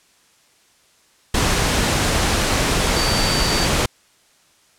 sine tone in noise, 4600 Hz, D8, 37 cents flat, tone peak -23 dBFS, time 2.96-3.66 s, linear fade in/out 5 ms, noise pink, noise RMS -18 dBFS, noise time 1.34-3.86 s, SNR -8 dB, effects white hiss -56 dBFS RMS until 4.78 s + low-pass 9000 Hz 12 dB/octave

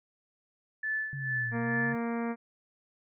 sine tone with tremolo, 1744 Hz, A6, 16 cents flat, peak -28 dBFS, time 0.83-1.93 s, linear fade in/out 5 ms, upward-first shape sine, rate 2.3 Hz, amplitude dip 75%
sine linear two-way sweep, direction down then up, 141.2 to 116.54 to 141.2 Hz, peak -35 dBFS, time 1.13-1.95 s, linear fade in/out 0 ms, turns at 1.52 s
harmonic tone, 233.1 Hz, A#3, in tune, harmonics 1 / 2 / 3 / 4 / 5 / 6 / 7 / 8 / 9 / 10, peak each -31 / -37 / -41 / -43 / -45 / -47 / -48 / -49 / -50 / -51 dBFS, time 1.51-2.36 s, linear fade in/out 50 ms
effects none

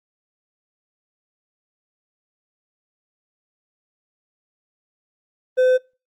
triangle tone with hard clipping, 510 Hz, C5, 44 cents flat, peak -14 dBFS, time 5.57-5.78 s, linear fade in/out 20 ms, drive 7 dB, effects noise-tail reverb RT60 0.3 s tail -24 dB re dry + Opus 32 kbps

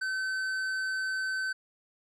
sine tone with tanh clipping, 1531 Hz, G6, 41 cents flat, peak -31 dBFS, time 0.01-1.53 s, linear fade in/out 10 ms, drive 10 dB, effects none

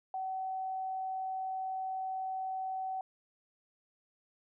sine tone, 758 Hz, F#5, 42 cents sharp, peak -34 dBFS, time 0.14-3.01 s, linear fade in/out 2 ms, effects none

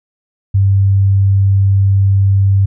sine tone, 98 Hz, G2, in tune, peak -7 dBFS, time 0.54-2.66 s, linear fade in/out 10 ms, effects none

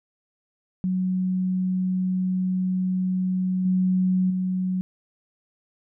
sine tone with level steps, 185 Hz, F#3, in tune, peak -21 / -18 / -22 dBFS, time 0.84-4.81 s, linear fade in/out 0 ms, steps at 3.65 / 4.3 s, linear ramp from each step 5 ms, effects none

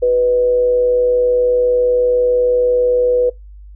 sine tone with frequency modulation, 493.9 Hz, B4, in tune, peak -10 dBFS, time 0.02-3.3 s, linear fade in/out 10 ms, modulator 122 Hz, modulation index 0.22, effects noise-tail reverb RT60 0.2 s tail -24 dB re dry + added 50 Hz sine -34 dBFS peak until 3.75 s

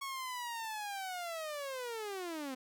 sawtooth linear sweep, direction down, 1108.7 to 252.1 Hz, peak -35 dBFS, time 0.01-2.55 s, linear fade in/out 10 ms, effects none

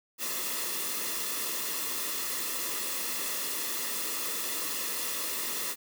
white noise with comb filter, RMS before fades -33 dBFS, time 0.18-5.76 s, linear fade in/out 50 ms, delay 1.3 ms, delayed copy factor -0.6, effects high-pass 200 Hz 12 dB/octave

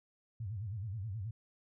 sine tone with vibrato, 103.6 Hz, G#2, 4 cents flat, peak -37 dBFS, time 0.4-1.31 s, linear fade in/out 5 ms, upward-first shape sine, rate 9.4 Hz, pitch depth 210 cents each way, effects none

